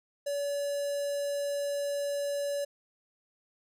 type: tone with notch filter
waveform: square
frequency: 571 Hz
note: D5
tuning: 49 cents flat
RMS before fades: -32 dBFS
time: 0.26-2.65 s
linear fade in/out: 10 ms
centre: 2200 Hz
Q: 0.69
effects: low-pass 12000 Hz 12 dB/octave